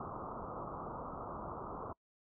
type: low-pass noise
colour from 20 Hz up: white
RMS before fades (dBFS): -44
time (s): 0-1.93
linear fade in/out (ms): 5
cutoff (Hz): 1300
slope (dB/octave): 96
effects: noise-tail reverb RT60 0.1 s tail -25 dB re dry